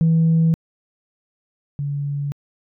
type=tone pair in turn; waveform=sine; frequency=163.1 / 142.76 Hz; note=E3 / D3; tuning=-18 / -49 cents; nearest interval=major second; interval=231 cents; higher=first; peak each=-11 / -21 dBFS; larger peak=first; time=0.01-0.54 / 1.79-2.32 s; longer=neither; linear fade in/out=0 ms; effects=tanh soft clip ceiling -10 dBFS